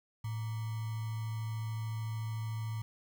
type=tone with sample-and-hold; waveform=sine; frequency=110.8 Hz; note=A2; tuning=13 cents sharp; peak=-34 dBFS; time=0.24-2.82 s; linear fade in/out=5 ms; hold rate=1050 Hz; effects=none